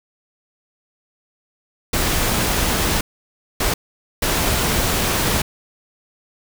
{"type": "noise bursts at uneven times", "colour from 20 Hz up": "pink", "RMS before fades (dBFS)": -19, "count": 3, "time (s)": [[1.93, 3.01], [3.6, 3.74], [4.22, 5.42]], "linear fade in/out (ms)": 5, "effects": []}